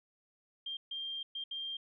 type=tone bursts at uneven times; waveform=sine; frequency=3188 Hz; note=G7; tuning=28 cents sharp; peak=-37 dBFS; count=4; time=0.66-0.77 / 0.91-1.23 / 1.35-1.44 / 1.51-1.77 s; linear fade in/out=5 ms; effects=none